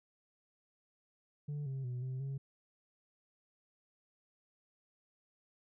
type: tone with pitch steps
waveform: sine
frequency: 146.4 / 134.1 / 124.1 / 129.6 / 136.6 Hz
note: D3 / C3 / B2 / C3 / C#3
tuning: -5 / +43 / +9 / -16 / -25 cents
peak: -34 dBFS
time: 1.48-2.38 s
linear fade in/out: 10 ms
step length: 180 ms
effects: tanh soft clip ceiling -36 dBFS